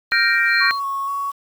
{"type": "tone with tremolo", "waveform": "sine", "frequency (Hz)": 4186, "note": "C8", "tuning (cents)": 0, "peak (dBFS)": -21, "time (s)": [0.11, 0.8], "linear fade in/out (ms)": 10, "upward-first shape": "sine", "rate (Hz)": 2.4, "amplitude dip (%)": 100}
{"type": "chord", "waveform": "sine", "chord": "G minor seventh", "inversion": "third", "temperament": "equal", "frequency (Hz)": [1396.9, 1568, 1864.7, 2349], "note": ["F6", "G6", "Bb6", "D7"], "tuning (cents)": [0, 0, 0, 0], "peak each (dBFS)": [-22, -20, -18, -21], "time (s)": [0.12, 0.71], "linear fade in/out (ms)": 0}
{"type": "tone with vibrato", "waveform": "sine", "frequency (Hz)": 1108.7, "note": "C#6", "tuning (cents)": 0, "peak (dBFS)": -21, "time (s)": [0.6, 1.32], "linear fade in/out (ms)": 20, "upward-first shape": "square", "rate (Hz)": 2.1, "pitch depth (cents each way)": 14}
{"effects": ["7-bit"]}